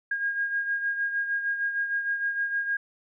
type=beating tone pair; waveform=sine; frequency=1626 / 1632.5 Hz; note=G#6 / G#6; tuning=-37 / -30 cents; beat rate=6.5 Hz; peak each=-26 / -34 dBFS; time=0.11-2.77 s; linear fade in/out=5 ms; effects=none